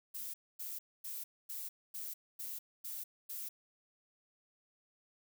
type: noise bursts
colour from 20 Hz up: violet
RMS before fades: -43 dBFS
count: 8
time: 0.14-3.49 s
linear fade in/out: 10 ms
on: 200 ms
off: 250 ms
effects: none